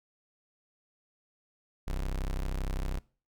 35% pulse tone, 32.6 Hz, C1, 5 cents flat, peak -29 dBFS, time 1.87-2.99 s, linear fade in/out 10 ms, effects noise-tail reverb RT60 0.4 s tail -22 dB re dry

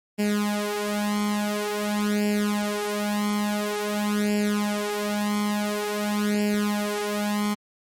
sawtooth tone with flanger, 207.7 Hz, G#3, in tune, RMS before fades -25 dBFS, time 0.18-7.55 s, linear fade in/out 20 ms, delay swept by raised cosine 0.4 to 3.9 ms, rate 0.48 Hz, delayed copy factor +0.85, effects MP3 64 kbps

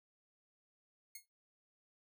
5% pulse tone with exponential decay, 2162 Hz, C#7, 44 cents flat, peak -34 dBFS, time 1.15-1.26 s, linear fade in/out 5 ms, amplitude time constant 23 ms, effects noise-tail reverb RT60 0.2 s tail -20 dB re dry

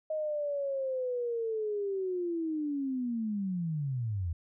sine linear sweep, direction down, 628 to 79.1 Hz, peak -30 dBFS, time 0.1-4.33 s, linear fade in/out 5 ms, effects none

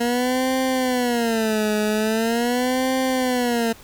20% pulse tone with vibrato, 235.3 Hz, A#3, 16 cents sharp, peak -14 dBFS, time 0-3.73 s, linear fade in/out 10 ms, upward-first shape sine, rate 0.42 Hz, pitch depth 180 cents each way, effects pink hiss -46 dBFS RMS until 3.83 s

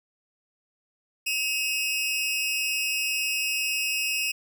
sawtooth tone pair together, 2552 / 2794 Hz, D#7 / F7, +43 / 0 cents, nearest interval major second, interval 157 cents, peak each -23 / -27 dBFS, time 1.26-4.32 s, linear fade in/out 10 ms, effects none

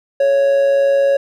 triangle tone with amplitude modulation, 554.4 Hz, C#5, in tune, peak -7 dBFS, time 0.2-1.17 s, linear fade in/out 5 ms, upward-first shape sine, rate 123 Hz, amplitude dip 35%, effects none

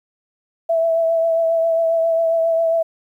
sine tone with vibrato, 659.3 Hz, E5, in tune, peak -14 dBFS, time 0.69-2.83 s, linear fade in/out 10 ms, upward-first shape triangle, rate 7.4 Hz, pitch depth 26 cents each way, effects 9-bit

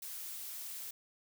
blue noise, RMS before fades -44 dBFS, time 0.02-0.91 s, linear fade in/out 5 ms, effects none

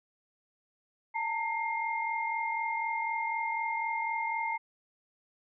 sine tone cluster, 873 / 917 / 2118 Hz, A5 / A#5 / C7, -14 / -29 / +21 cents, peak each -39 / -32 / -34 dBFS, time 1.14-4.58 s, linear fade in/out 20 ms, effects none

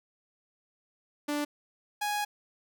sawtooth tone pair in turn, 293.5 / 830.1 Hz, D4 / G#5, -1 / -1 cents, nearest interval octave + tritone, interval 1800 cents, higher second, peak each -25 / -25 dBFS, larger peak neither, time 1.28-1.45 / 2.01-2.25 s, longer second, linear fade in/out 10 ms, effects none

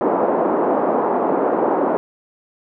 pink band-pass noise, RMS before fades -18 dBFS, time 0.01-1.97 s, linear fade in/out 0 ms, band 280 to 980 Hz, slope 24 dB/octave, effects none

